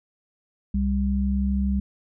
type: tone pair together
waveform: sine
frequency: 66.4 / 198.64 Hz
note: C2 / G3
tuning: +26 / +23 cents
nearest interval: octave + perfect fifth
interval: 1897 cents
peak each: -23 dBFS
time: 0.74-1.8 s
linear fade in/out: 5 ms
effects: none